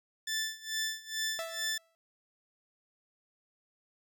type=tone with tremolo; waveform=15% pulse; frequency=1760 Hz; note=A6; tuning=in tune; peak=-24 dBFS; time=0.27-1.78 s; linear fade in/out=5 ms; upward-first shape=sine; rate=2.3 Hz; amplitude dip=90%
type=tone with exponential decay; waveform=sawtooth; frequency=659.3 Hz; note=E5; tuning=in tune; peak=-30 dBFS; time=1.39-1.95 s; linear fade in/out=0 ms; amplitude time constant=120 ms
effects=none